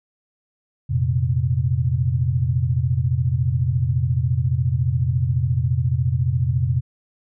sine chord, F suspended fourth, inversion none, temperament equal, 87.31 / 116.54 / 130.81 Hz, F2 / Bb2 / C3, 0 / 0 / 0 cents, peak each -23 / -22 / -20 dBFS, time 0.89-6.81 s, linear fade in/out 20 ms, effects none

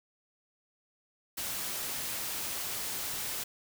white noise, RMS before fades -36 dBFS, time 1.37-3.44 s, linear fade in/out 10 ms, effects none

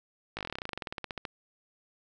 slowing click train, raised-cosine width 0.3 ms, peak -19 dBFS, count 23, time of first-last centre 0.37-1.252 s, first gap 18 ms, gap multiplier 1.07, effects none

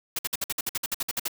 white noise bursts, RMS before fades -28 dBFS, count 14, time 0.16-1.281 s, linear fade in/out 5 ms, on 29 ms, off 55 ms, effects none

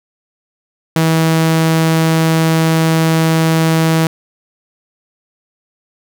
sawtooth tone, 161.7 Hz, E3, 33 cents flat, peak -6 dBFS, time 0.96-4.07 s, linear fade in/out 2 ms, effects none

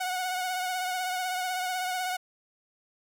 sawtooth tone with vibrato, 735 Hz, F#5, 12 cents flat, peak -25 dBFS, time 0-2.17 s, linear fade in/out 10 ms, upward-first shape triangle, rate 16 Hz, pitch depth 37 cents each way, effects none

